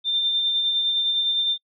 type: tone with tremolo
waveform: sine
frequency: 3588 Hz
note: A7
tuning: 33 cents sharp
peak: -18 dBFS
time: 0.04-1.58 s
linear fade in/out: 50 ms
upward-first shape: sine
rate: 9.8 Hz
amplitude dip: 30%
effects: noise-tail reverb RT60 0.1 s tail -26 dB re dry